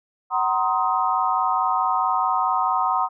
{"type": "chord", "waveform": "sine", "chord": "C half-diminished seventh", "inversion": "second", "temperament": "just", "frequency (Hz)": [753.5, 941.9, 1046.5, 1255.8], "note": ["Gb5", "Bb5", "C6", "Eb6"], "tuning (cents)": [31, 18, 0, 16], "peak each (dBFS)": -24, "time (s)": [0.3, 3.09], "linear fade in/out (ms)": 50, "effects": []}